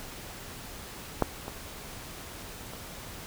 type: clicks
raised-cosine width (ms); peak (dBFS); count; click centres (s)
1; -8 / -22 / -28; 3; 1.223 / 1.481 / 2.735
effects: pink hiss -43 dBFS RMS until 3.26 s